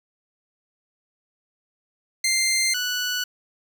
15% pulse tone pair in turn, 2093 / 1480 Hz, C7 / F#6, 0 / 0 cents, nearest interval tritone, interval 600 cents, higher first, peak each -13 / -17 dBFS, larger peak first, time 2.24-2.74 / 2.74-3.24 s, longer neither, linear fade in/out 5 ms, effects none

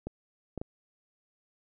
clicks, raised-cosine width 2 ms, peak -22 dBFS, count 3, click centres 0.07 / 0.577 / 0.615 s, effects none

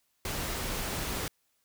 pink noise, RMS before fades -34 dBFS, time 0.25-1.28 s, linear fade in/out 2 ms, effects white hiss -74 dBFS RMS until 1.64 s

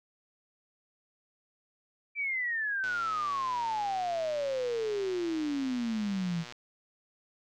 sine exponential sweep, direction down, 2349 to 161.2 Hz, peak -29 dBFS, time 2.15-6.45 s, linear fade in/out 50 ms
click train, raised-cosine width 0.2 ms, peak -26 dBFS, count 443, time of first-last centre 2.84-6.523 s, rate 120 Hz
effects none

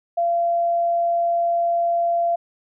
sine tone, 685 Hz, F5, 34 cents flat, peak -17 dBFS, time 0.17-2.36 s, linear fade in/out 10 ms, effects none

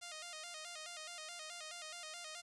5% pulse tone with vibrato, 659.3 Hz, E5, in tune, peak -35 dBFS, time 0.01-2.42 s, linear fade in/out 20 ms, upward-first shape square, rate 4.7 Hz, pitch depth 100 cents each way, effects resampled to 24000 Hz + 12-bit

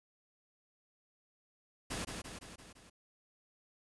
pink noise with echo, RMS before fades -39 dBFS, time 1.9-2.05 s, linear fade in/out 10 ms, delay 170 ms, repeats 5, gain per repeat -4 dB, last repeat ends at 2.9 s, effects resampled to 24000 Hz

